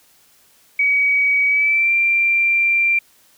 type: tone with pitch glide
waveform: sine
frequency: 2266 to 2366 Hz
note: C#7 to D7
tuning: +37 to +12 cents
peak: -13 dBFS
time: 0.79-2.99 s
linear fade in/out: 5 ms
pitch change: +75 cents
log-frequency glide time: 1.47-1.93 s
effects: white hiss -54 dBFS RMS until 3.37 s